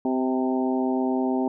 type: harmonic tone with a mistuned harmonic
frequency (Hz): 129.2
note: C3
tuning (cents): -21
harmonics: 2 / 3 / 4 / 5 / 6 / 7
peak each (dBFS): -23 / -28 / -37 / -32 / -32 / -35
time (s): 0.05-1.48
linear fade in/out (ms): 2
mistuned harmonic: 6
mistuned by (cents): +30
effects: none